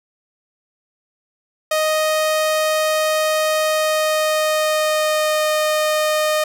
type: tone with pitch glide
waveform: sawtooth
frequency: 622.3 to 614.8 Hz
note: D#5 to D#5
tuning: 0 to -21 cents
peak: -12 dBFS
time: 1.71-6.44 s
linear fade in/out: 5 ms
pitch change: -21 cents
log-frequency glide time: 3.64-5.51 s
effects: none